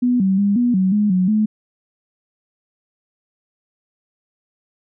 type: tone with pitch steps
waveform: sine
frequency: 246.6 / 191.4 / 201.7 / 242.7 / 188 / 208.7 / 183.8 / 214.5 Hz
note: B3 / G3 / G3 / B3 / F#3 / G#3 / F#3 / A3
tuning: -2 / -41 / +50 / -30 / +28 / +9 / -11 / -44 cents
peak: -13 dBFS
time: 0.02-1.46 s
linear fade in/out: 10 ms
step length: 180 ms
effects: none